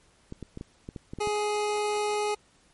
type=clicks; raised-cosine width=3 ms; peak=-24 dBFS; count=9; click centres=0.324 / 0.427 / 0.574 / 0.611 / 0.889 / 0.962 / 1.135 / 1.187 / 1.273 s
type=tone; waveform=25% pulse; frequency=418.2 Hz; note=G#4; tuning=12 cents sharp; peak=-22 dBFS; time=1.2-2.35 s; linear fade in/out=10 ms
effects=pink hiss -62 dBFS RMS until 2.73 s + MP3 48 kbps